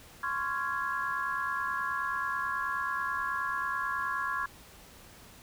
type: chord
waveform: sine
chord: Db major seventh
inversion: third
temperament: just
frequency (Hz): 1039.4 / 1108.7 / 1385.9 / 1663.1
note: C6 / Db6 / F6 / Ab6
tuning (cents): -12 / 0 / -14 / +2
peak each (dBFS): -36 / -35 / -37 / -34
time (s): 0.23-4.46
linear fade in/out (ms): 5
effects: pink hiss -53 dBFS RMS until 5.42 s